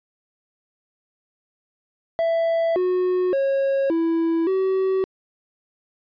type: tone with pitch steps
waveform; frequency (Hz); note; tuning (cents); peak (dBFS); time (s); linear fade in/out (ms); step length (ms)
triangle; 663 / 365 / 546 / 330.1 / 380.3; E5 / F#4 / C#5 / E4 / F#4; +10 / -24 / -26 / +2 / +48; -16; 2.19-5.04; 0; 570
effects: resampled to 11025 Hz